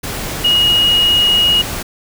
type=tone in noise; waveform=sine; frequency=2883 Hz; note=F#7; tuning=46 cents flat; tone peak=-9 dBFS; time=0.44-1.62 s; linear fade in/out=10 ms; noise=pink; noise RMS=-23 dBFS; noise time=0.03-1.83 s; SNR=+11 dB; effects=none